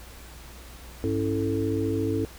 sine tone cluster, 101.8 / 275.3 / 329.6 / 440.5 Hz, G#2 / C#4 / E4 / A4, -34 / -12 / 0 / +2 cents, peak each -29 dBFS, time 1.04-2.25 s, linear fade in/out 0 ms, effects added 60 Hz sine -44 dBFS peak until 2.38 s + pink hiss -47 dBFS RMS until 2.38 s

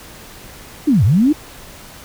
sine linear two-way sweep, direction down then up, 320 to 84.8 to 320 Hz, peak -9 dBFS, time 0.87-1.33 s, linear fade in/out 10 ms, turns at 1.04 s, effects pink hiss -38 dBFS RMS until 2.04 s

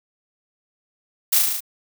blue noise with echo, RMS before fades -17 dBFS, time 1.32-1.39 s, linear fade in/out 10 ms, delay 36 ms, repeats 6, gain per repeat -2 dB, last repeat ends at 1.606 s, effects none

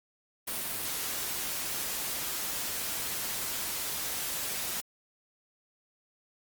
white noise, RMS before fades -34 dBFS, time 0.47-4.81 s, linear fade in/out 10 ms, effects Opus 32 kbps

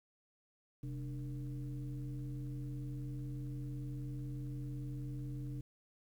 sine tone with frequency modulation, 130 Hz, C3, 11 cents flat, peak -39 dBFS, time 0.83-5.61 s, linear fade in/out 5 ms, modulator 167 Hz, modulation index 0.8, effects 11-bit

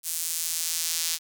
sawtooth tone with high-pass filter sweep, 164.81 Hz, E3, in tune, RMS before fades -29 dBFS, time 0.03-1.19 s, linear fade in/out 50 ms, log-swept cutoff 8400 to 5000 Hz, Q 1, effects none

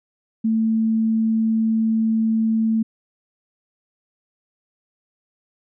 sine tone, 222.6 Hz, A3, 20 cents sharp, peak -16 dBFS, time 0.44-2.83 s, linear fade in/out 10 ms, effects none

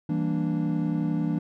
triangle chord, E half-diminished seventh, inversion none, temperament equal, 164.81 / 196 / 233.1 / 293.7 Hz, E3 / G3 / Bb3 / D4, 0 / 0 / 0 / 0 cents, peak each -25 / -30 / -29 / -27 dBFS, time 0.09-1.39 s, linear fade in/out 5 ms, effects none

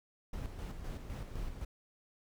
brown noise with tremolo, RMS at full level -40 dBFS, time 0.33-1.65 s, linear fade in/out 5 ms, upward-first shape square, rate 3.9 Hz, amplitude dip 45%, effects none

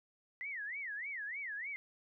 sine tone with vibrato, 1942 Hz, B6, 30 cents flat, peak -39 dBFS, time 0.41-1.76 s, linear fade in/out 0 ms, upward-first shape sine, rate 3.3 Hz, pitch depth 290 cents each way, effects none

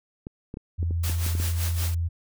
clicks, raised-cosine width 3 ms, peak -22 dBFS, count 9, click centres 0.269 / 0.541 / 0.571 / 0.829 / 0.909 / 1.097 / 1.265 / 1.352 / 1.4 s
sine tone, 84.4 Hz, E2, 41 cents sharp, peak -23 dBFS, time 0.78-2.09 s, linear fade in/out 20 ms
white noise with tremolo, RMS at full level -32 dBFS, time 1.03-1.95 s, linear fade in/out 10 ms, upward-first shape sine, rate 5.3 Hz, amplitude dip 70%
effects none

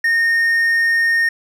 triangle tone, 1840 Hz, A#6, 23 cents flat, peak -11 dBFS, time 0.04-1.29 s, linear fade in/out 5 ms, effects none

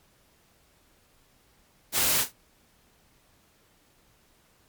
white noise with echo, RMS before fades -24 dBFS, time 1.92-2.26 s, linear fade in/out 50 ms, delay 35 ms, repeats 2, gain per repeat -12 dB, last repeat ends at 2.33 s, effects pink hiss -63 dBFS RMS until 4.68 s + MP3 96 kbps

